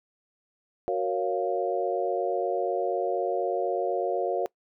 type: chord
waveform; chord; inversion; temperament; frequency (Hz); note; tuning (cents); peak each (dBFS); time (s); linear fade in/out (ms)
sine; Gb major seventh; none; equal; 370 / 466.2 / 554.4 / 698.5; Gb4 / Bb4 / Db5 / F5; 0 / 0 / 0 / 0; -30; 0.88-4.46; 0
effects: noise-tail reverb RT60 0.1 s tail -23 dB re dry